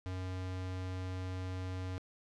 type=tone; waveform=square; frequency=92.5 Hz; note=F#2; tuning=in tune; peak=-38 dBFS; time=0.06-1.98 s; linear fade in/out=0 ms; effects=low-pass 6000 Hz 12 dB/octave + 13-bit